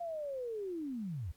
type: linear sweep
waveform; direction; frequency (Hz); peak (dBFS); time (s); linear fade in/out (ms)
sine; down; 700 to 68; -36; 0-1.32; 10
effects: pink hiss -67 dBFS RMS until 1.36 s + MP3 96 kbps